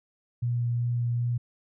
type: tone with vibrato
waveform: sine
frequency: 119.9 Hz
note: A#2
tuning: 49 cents sharp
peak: -24 dBFS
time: 0.42-1.38 s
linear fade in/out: 10 ms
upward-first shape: sine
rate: 2.6 Hz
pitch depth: 9 cents each way
effects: none